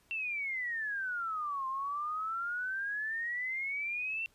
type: exponential two-way sweep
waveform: sine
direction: down then up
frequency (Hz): 2718 to 1046.5 to 2718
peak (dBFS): -33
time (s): 0.11-4.26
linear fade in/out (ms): 0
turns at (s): 1.67
effects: pink hiss -68 dBFS RMS until 4.34 s + resampled to 32000 Hz